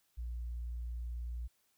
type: tone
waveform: sine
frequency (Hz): 59.2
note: A#1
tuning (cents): +27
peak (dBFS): -36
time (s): 0.17-1.48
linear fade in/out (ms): 20
effects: tanh soft clip ceiling -34 dBFS + white hiss -75 dBFS RMS until 1.77 s